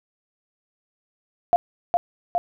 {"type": "tone with echo", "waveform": "sine", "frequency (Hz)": 698.5, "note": "F5", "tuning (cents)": 0, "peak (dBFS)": -12, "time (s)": [1.53, 1.56], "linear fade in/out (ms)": 0, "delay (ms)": 410, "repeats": 2, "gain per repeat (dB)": -3, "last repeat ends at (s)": 2.38, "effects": []}